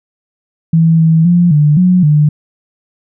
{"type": "tone with pitch steps", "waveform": "sine", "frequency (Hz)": [163.5, 161.7, 174.5, 148.7, 181.7, 149.6], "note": ["E3", "E3", "F3", "D3", "F#3", "D3"], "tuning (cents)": [-14, -33, -1, 22, -31, 32], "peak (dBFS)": -5, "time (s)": [0.73, 2.29], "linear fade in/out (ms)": 5, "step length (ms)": 260, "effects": []}